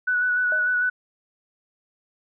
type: tone with vibrato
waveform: sine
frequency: 1480 Hz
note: F#6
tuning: in tune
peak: -19 dBFS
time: 0.07-0.9 s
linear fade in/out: 10 ms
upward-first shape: square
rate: 6.7 Hz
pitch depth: 16 cents each way
type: tone with exponential decay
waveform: sine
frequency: 622.3 Hz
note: D#5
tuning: in tune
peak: -27 dBFS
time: 0.52-0.78 s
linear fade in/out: 1 ms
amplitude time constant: 56 ms
effects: none